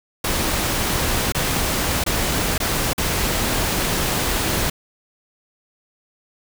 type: noise with dropouts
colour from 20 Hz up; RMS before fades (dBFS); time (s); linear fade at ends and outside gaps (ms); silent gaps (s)
pink; -21; 0.24-4.7; 5; 1.322-1.347 / 2.04-2.063 / 2.58-2.601 / 2.933-2.979
effects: none